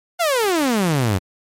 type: exponential sweep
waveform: sawtooth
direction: down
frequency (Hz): 722 to 88.7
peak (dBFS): -12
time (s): 0.19-1.19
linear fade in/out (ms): 20
effects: MP3 64 kbps